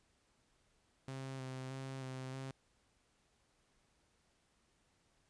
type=tone with vibrato; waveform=sawtooth; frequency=131.9 Hz; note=C3; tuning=14 cents sharp; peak=-39 dBFS; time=1.08-2.51 s; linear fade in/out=2 ms; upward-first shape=square; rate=1.6 Hz; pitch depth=19 cents each way; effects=pink hiss -75 dBFS RMS until 5.29 s + resampled to 22050 Hz